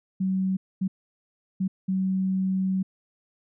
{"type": "tone bursts at uneven times", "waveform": "sine", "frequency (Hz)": 189.1, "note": "F#3", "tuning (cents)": 38, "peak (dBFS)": -22, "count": 4, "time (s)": [[0.2, 0.57], [0.81, 0.88], [1.6, 1.68], [1.88, 2.83]], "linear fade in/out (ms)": 10, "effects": []}